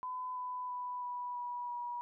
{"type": "tone with pitch steps", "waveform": "sine", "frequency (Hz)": [1008, 999.3, 990.7, 982.1, 973.7, 965.3], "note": ["B5", "B5", "B5", "B5", "B5", "B5"], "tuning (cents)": [35, 20, 5, -10, -25, -40], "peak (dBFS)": -37, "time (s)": [0.03, 2.01], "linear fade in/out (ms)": 0, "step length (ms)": 330, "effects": []}